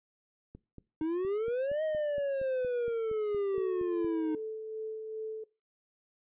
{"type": "click train", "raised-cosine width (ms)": 3, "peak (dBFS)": -34, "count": 16, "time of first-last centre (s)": [0.55, 4.047], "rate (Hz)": 4.29}
{"type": "exponential two-way sweep", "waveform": "triangle", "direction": "up then down", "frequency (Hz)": [308.1, 633, 308.1], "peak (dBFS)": -27, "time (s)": [1.01, 4.35], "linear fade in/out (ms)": 2, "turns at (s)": 1.83}
{"type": "tone with tremolo", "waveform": "sine", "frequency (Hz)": 437.8, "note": "A4", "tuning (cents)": -9, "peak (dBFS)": -34, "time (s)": [3.54, 5.44], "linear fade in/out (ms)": 5, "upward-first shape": "sine", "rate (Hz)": 2.5, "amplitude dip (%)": 35}
{"effects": ["noise-tail reverb RT60 0.3 s tail -21 dB re dry", "resampled to 8000 Hz"]}